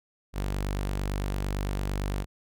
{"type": "tone", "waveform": "sawtooth", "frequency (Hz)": 48.87, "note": "G1", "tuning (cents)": -5, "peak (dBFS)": -24, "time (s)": [0.33, 2.26], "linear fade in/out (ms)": 50, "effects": []}